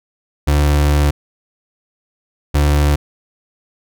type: tone pair in turn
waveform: 35% pulse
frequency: 73.1 / 73.1 Hz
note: D2 / D2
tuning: -7 / -7 cents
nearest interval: unison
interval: 0 cents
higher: neither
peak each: -9 / -9 dBFS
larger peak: neither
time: 0.47-1.11 / 2.54-2.96 s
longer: first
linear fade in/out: 10 ms
effects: none